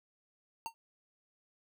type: tone with exponential decay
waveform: square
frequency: 913 Hz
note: A#5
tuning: 36 cents flat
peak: -33 dBFS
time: 0.66-0.74 s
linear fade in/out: 0 ms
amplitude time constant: 16 ms
effects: none